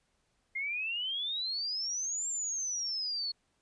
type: exponential two-way sweep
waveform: sine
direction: up then down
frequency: 2100 to 7459 to 4328 Hz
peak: -32 dBFS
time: 0.55-3.32 s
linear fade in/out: 10 ms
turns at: 2.28 s
effects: pink hiss -75 dBFS RMS until 3.61 s + resampled to 22050 Hz